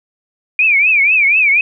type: tone with vibrato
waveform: sine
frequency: 2398 Hz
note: D7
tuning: 36 cents sharp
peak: -8 dBFS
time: 0.59-1.61 s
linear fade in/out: 2 ms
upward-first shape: triangle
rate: 4.1 Hz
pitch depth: 190 cents each way
effects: none